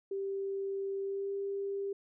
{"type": "tone with pitch glide", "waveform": "sine", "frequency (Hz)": [392, 396.6], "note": ["G4", "G4"], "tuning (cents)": [0, 20], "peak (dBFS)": -33, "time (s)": [0.11, 1.93], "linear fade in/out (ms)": 5, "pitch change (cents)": 20, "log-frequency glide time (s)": [1.02, 1.32], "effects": []}